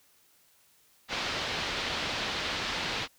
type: low-pass noise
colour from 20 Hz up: white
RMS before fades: -33 dBFS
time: 1.08-3.08 s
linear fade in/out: 50 ms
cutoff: 4300 Hz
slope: 24 dB/octave
effects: white hiss -64 dBFS RMS until 3.18 s